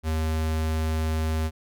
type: tone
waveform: square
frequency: 79.2 Hz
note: D#2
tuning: 31 cents sharp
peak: -24 dBFS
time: 0.03-1.51 s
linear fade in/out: 50 ms
effects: none